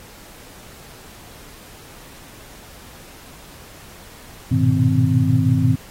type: tone cluster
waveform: sine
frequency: 102 / 118.7 / 124.7 / 156.3 / 259.3 Hz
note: G#2 / A#2 / B2 / D#3 / C4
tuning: -31 / +32 / +17 / +8 / -15 cents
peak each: -20 dBFS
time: 4.51-5.76 s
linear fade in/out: 10 ms
effects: pink hiss -43 dBFS RMS until 5.9 s + AAC 48 kbps